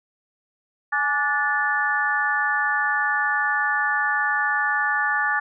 harmonic tone with a mistuned harmonic, 291.6 Hz, D4, 12 cents flat, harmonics 3 / 4 / 5 / 6, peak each -27 / -27 / -26 / -22 dBFS, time 0.92-5.4 s, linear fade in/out 10 ms, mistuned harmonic 3, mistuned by -64 cents, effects none

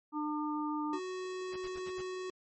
harmonic tone, 301.1 Hz, D4, 43 cents sharp, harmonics 1 / 3 / 4, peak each -34 / -39 / -40 dBFS, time 0.12-1 s, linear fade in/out 50 ms
square tone, 370 Hz, F#4, in tune, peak -38 dBFS, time 0.93-2.3 s, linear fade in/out 2 ms
pink noise bursts, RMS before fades -50 dBFS, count 5, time 1.52-2.02 s, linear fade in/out 10 ms, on 48 ms, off 65 ms
effects MP3 32 kbps

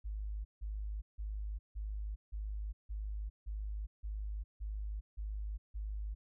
sine tone bursts, 51.91 Hz, G#1, in tune, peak -37 dBFS, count 11, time 0.04-6.15 s, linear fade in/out 20 ms, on 410 ms, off 160 ms, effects none

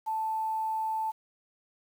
sine tone with quantisation, 880 Hz, A5, in tune, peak -28 dBFS, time 0.06-1.12 s, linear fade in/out 20 ms, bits 9, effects none

